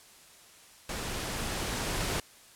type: noise with level ramp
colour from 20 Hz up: pink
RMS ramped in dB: -36 to -31 dBFS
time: 0.89-2.2 s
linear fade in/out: 2 ms
effects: white hiss -55 dBFS RMS until 2.55 s + low-pass 11000 Hz 12 dB/octave